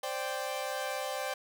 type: chord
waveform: sawtooth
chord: C suspended second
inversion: none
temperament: equal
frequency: 523.3 / 587.3 / 784 Hz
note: C5 / D5 / G5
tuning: 0 / 0 / 0 cents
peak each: -34 dBFS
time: 0.03-1.34 s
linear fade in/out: 5 ms
effects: none